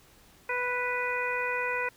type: harmonic tone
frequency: 493.9 Hz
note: B4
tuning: in tune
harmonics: 1 / 2 / 3 / 4 / 5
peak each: -34 / -34 / -34 / -34 / -34 dBFS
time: 0.49-1.89 s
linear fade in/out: 5 ms
effects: pink hiss -58 dBFS RMS until 1.96 s